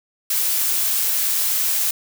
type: noise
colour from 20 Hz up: blue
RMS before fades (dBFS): -20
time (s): 0.3-1.91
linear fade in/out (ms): 5
effects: none

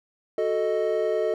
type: chord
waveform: triangle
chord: D# diminished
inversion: first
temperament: equal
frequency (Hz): 370 / 440 / 622.3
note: F#4 / A4 / D#5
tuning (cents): 0 / 0 / 0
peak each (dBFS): -27 / -23 / -24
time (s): 0.38-1.34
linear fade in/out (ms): 2
effects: none

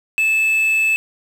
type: tone with quantisation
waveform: triangle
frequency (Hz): 2619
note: E7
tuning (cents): -12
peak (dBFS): -12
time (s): 0.18-0.96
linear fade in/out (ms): 0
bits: 6
effects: none

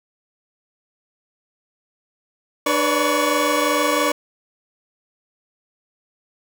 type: tone cluster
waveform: 25% pulse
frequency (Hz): 297.9 / 491.9 / 573 / 1120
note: D4 / B4 / D5 / C#6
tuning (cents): +25 / -7 / -43 / +18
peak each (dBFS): -19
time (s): 2.66-4.12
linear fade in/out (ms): 5
effects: none

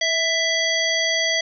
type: harmonic tone with a mistuned harmonic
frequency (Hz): 662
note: E5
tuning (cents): +7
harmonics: 1 / 3 / 5 / 7 / 9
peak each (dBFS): -26 / -22 / -24 / -27 / -28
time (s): 0.01-1.41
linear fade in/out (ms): 5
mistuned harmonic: 1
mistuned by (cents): -30
effects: none

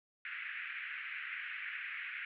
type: band-pass noise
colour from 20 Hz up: white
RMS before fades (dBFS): -43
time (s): 0.25-2.25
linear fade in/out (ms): 2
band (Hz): 1500 to 2500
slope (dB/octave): 48
effects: none

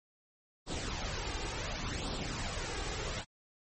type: noise with flanger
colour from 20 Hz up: pink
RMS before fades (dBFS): -37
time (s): 0.66-3.25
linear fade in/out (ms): 50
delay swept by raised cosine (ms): 0.22 to 2.52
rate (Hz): 0.69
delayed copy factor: +0.5
effects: MP3 32 kbps

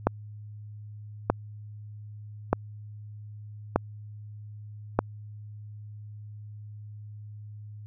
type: click train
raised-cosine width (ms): 1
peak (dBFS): -6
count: 5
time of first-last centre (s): 0.07-4.99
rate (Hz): 0.813
effects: added 105 Hz sine -40 dBFS peak until 7.86 s

